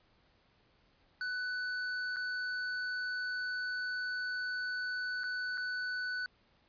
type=tone with dropouts; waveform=square; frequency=1493 Hz; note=F#6; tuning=15 cents sharp; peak=-35 dBFS; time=1.21-6.26 s; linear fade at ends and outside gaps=1 ms; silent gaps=2.161-2.167 / 5.235-5.24 / 5.574-5.578 s; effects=pink hiss -69 dBFS RMS until 6.68 s + resampled to 11025 Hz